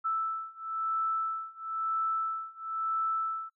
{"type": "beating tone pair", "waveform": "sine", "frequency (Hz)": [1318.5, 1319.5], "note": ["E6", "E6"], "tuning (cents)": [0, 1], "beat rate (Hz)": 1, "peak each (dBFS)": [-33, -32], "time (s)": [0.04, 3.5], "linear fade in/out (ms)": 20, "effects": ["noise-tail reverb RT60 0.1 s tail -20 dB re dry"]}